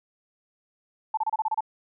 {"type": "tone bursts", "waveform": "sine", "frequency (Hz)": 875, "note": "A5", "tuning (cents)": -10, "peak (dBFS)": -22, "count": 8, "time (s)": [1.14, 1.607], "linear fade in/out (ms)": 5, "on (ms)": 33, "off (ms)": 29, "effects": []}